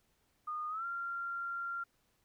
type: tone with pitch glide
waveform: sine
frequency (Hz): 1225 to 1383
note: D#6 to F6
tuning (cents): -27 to -17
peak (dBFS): -36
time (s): 0.47-1.84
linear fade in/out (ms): 10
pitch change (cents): +210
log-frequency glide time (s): 0.69-0.85
effects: pink hiss -75 dBFS RMS until 2.24 s